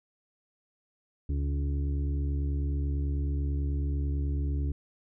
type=harmonic tone with a mistuned harmonic; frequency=70.9 Hz; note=C#2; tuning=40 cents sharp; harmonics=1 / 2 / 4 / 5 / 6; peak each=-27 / -36 / -39 / -47 / -51 dBFS; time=1.29-4.72 s; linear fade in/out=5 ms; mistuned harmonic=1; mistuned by=+42 cents; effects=none